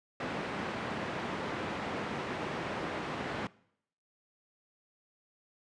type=band-pass noise; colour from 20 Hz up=pink; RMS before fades=-37 dBFS; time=0.2-3.47 s; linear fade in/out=2 ms; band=170 to 2200 Hz; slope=12 dB/octave; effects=noise-tail reverb RT60 0.7 s tail -22 dB re dry + resampled to 22050 Hz